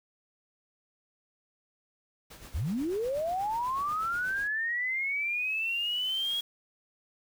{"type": "noise with tremolo", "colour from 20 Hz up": "pink", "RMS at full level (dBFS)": -47, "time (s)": [2.3, 4.48], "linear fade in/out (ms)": 10, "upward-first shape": "sine", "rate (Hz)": 8.2, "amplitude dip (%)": 55}
{"type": "linear sweep", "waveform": "sine", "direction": "up", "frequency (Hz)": [52.3, 3322], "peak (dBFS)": -28, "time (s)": [2.54, 6.41], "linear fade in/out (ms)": 10}
{"type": "noise with exponential growth", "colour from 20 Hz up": "white", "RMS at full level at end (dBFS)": -46, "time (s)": [3.92, 6.41], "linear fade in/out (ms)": 1, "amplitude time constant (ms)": 540}
{"effects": []}